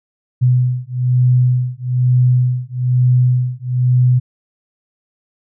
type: beating tone pair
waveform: sine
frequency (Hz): 124.8 / 125.9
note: B2 / B2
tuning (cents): +19 / +34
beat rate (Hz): 1.1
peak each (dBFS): -14 / -14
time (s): 0.41-4.2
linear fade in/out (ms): 20
effects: none